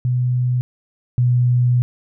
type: tone pair in turn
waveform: sine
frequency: 124.7 / 123.2 Hz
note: B2 / B2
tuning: +17 / -4 cents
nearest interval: unison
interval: 21 cents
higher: first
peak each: -15 / -12 dBFS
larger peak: second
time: 0.05-0.61 / 1.18-1.82 s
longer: second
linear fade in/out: 0 ms
effects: none